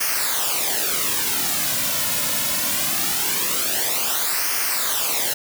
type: noise with flanger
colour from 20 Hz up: white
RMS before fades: -22 dBFS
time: 0-5.34 s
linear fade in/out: 10 ms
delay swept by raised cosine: 0.26 to 2.56 ms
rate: 0.22 Hz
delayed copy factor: -0.7
effects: none